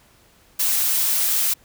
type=noise; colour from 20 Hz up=blue; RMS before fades=-20 dBFS; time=0.59-1.54 s; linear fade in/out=10 ms; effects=pink hiss -55 dBFS RMS until 1.64 s